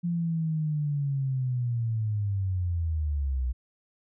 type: linear sweep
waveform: sine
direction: down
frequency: 174.2 to 60.3 Hz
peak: -25 dBFS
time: 0.03-3.53 s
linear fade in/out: 20 ms
effects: none